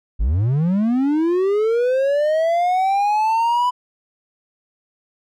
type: linear sweep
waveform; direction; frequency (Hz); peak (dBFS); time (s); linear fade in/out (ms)
triangle; up; 43.65 to 998; -13; 0.19-3.71; 20
effects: none